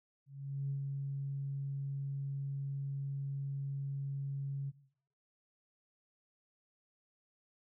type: tone with ADSR envelope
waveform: sine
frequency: 138.59 Hz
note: C#3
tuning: in tune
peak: -32 dBFS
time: 0.26-4.72 s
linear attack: 440 ms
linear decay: 96 ms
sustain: -3 dB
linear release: 33 ms
effects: noise-tail reverb RT60 0.6 s tail -17 dB re dry + tanh soft clip ceiling -28 dBFS